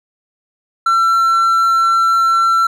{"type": "tone", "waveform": "triangle", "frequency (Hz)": 1349, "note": "E6", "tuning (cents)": 40, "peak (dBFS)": -8, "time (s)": [0.86, 2.67], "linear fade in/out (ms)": 5, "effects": []}